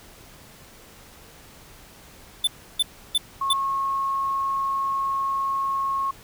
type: tone bursts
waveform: square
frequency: 3526 Hz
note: A7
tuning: 3 cents sharp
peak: -18 dBFS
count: 4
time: 2.44-3.532 s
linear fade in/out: 5 ms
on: 33 ms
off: 320 ms
type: tone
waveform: sine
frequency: 1090 Hz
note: C#6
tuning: 29 cents flat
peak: -22 dBFS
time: 3.41-6.11 s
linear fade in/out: 5 ms
effects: pink hiss -48 dBFS RMS until 6.23 s